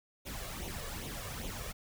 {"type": "noise with flanger", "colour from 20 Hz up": "pink", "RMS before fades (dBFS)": -41, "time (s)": [0.25, 1.73], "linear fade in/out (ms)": 20, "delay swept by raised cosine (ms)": [0.3, 1.8], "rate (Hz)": 2.5, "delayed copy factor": 0.65, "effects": []}